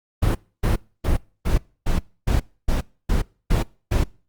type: noise bursts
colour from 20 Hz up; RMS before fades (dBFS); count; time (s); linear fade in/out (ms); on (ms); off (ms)
brown; -18; 10; 0.22-4.04; 10; 130; 280
effects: noise-tail reverb RT60 0.4 s tail -25 dB re dry + Opus 32 kbps